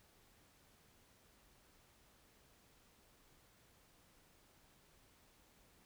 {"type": "silence", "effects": ["pink hiss -69 dBFS RMS until 5.85 s"]}